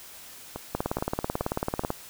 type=two click trains; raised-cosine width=1 ms; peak=-12 / -19 dBFS; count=22 / 4; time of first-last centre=0.75-1.904 / 0.56-1.837 s; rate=18.2 / 2.35 Hz; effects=white hiss -46 dBFS RMS until 2.09 s